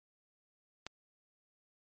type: click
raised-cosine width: 0.2 ms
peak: -23 dBFS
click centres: 0.866 s
effects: MP3 32 kbps